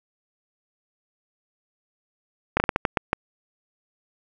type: slowing click train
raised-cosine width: 0.5 ms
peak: -4 dBFS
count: 8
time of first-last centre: 2.57-3.131 s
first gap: 30 ms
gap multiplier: 1.32
effects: none